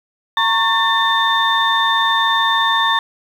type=tone cluster; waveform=sine; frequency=918 / 1104 / 1786 / 3595 Hz; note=A#5 / C#6 / A6 / A7; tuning=-27 / -7 / +25 / +36 cents; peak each=-18 dBFS; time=0.37-2.99 s; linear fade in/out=2 ms; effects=tanh soft clip ceiling -3 dBFS + 7-bit